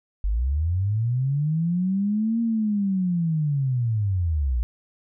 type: linear two-way sweep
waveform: sine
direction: up then down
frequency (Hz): 46.25 to 233.1 to 55.3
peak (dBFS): -20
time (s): 0.24-4.63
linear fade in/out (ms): 0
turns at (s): 2.41
effects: none